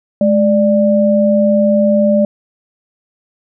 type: tone pair together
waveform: sine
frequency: 211 / 591 Hz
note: G#3 / D5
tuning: +28 / +11 cents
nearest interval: octave + tritone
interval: 1783 cents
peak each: -11 dBFS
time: 0.21-2.25 s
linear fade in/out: 2 ms
effects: none